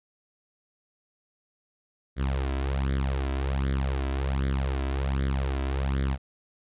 sawtooth tone with flanger, 67.4 Hz, C#2, 48 cents flat, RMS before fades -27 dBFS, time 2.16-6.18 s, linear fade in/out 50 ms, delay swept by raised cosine 0.55 to 3.05 ms, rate 1.3 Hz, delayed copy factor +0.75, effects resampled to 8000 Hz

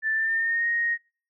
sine tone with pitch glide, 1764 to 1868.9 Hz, A6 to A#6, +4 to +4 cents, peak -22 dBFS, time 0.02-0.98 s, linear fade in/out 50 ms, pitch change +100 cents, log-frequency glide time 0.13-0.67 s, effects noise-tail reverb RT60 0.4 s tail -26 dB re dry

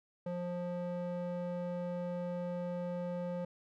square tone with band-pass filter, 176.5 Hz, F3, 19 cents sharp, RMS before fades -38 dBFS, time 0.26-3.45 s, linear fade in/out 5 ms, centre 420 Hz, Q 2, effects none

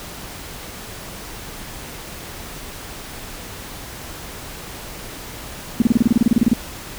sine tone bursts, 233.1 Hz, A#3, in tune, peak -9 dBFS, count 15, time 5.8-6.534 s, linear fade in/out 2 ms, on 20 ms, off 31 ms, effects pink hiss -34 dBFS RMS until 6.98 s

